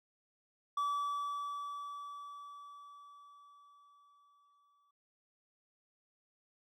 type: tone with exponential decay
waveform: triangle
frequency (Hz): 1151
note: D6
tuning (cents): -35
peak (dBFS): -29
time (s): 0.77-4.91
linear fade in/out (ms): 5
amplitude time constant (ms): 900
effects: none